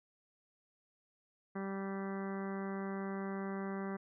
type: harmonic tone with a mistuned harmonic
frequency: 194.9 Hz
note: G3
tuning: 10 cents flat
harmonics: 1 / 2 / 3 / 4 / 5 / 6 / 7 / 8 / 9 / 10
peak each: -39 / -43 / -50 / -50 / -53 / -50 / -56 / -53 / -58 / -55 dBFS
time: 1.55-3.97 s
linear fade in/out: 10 ms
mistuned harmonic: 10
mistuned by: +22 cents
effects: none